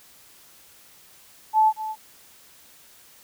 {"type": "tone with echo", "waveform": "sine", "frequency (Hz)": 870, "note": "A5", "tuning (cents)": -20, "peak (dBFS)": -14, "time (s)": [1.53, 1.73], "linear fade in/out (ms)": 50, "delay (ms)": 230, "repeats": 1, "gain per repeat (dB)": -13, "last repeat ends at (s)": 1.96, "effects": ["white hiss -52 dBFS RMS until 3.23 s"]}